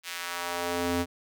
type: tone with high-pass filter sweep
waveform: square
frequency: 87.2 Hz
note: F2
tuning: 2 cents flat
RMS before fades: -31 dBFS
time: 0.03-1.06 s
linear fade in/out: 50 ms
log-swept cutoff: 2500 to 180 Hz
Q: 1
effects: none